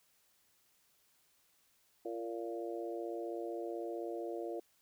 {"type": "harmonic tone with a mistuned harmonic", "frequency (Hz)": 115.7, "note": "A#2", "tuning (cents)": -13, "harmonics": [3, 4, 5, 6], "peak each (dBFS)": [-41, -43, -45, -47], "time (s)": [2.05, 4.6], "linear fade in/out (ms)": 5, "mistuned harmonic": 3, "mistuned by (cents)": -15, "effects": ["white hiss -72 dBFS RMS until 4.81 s"]}